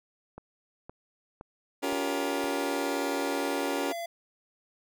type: click train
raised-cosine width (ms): 1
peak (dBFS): -28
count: 5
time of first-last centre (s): 0.38-2.442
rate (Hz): 1.94
type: chord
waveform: 25% pulse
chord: G half-diminished seventh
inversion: second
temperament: just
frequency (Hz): 282.2 / 352.8 / 392 / 470.4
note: Db4 / F4 / G4 / Bb4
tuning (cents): +31 / +18 / 0 / +16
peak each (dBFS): -28 / -32 / -31 / -31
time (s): 1.82-3.93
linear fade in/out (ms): 20
type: tone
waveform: square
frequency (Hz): 680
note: F5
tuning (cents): -46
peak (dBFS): -34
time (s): 3.91-4.06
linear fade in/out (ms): 5
effects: none